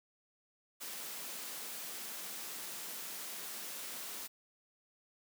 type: high-pass noise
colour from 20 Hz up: white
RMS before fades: -44 dBFS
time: 0.8-4.28 s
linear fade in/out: 20 ms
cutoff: 160 Hz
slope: 48 dB/octave
effects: none